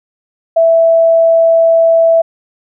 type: tone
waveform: sine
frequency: 660 Hz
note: E5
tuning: 2 cents sharp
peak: -5 dBFS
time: 0.56-2.22 s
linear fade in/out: 10 ms
effects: none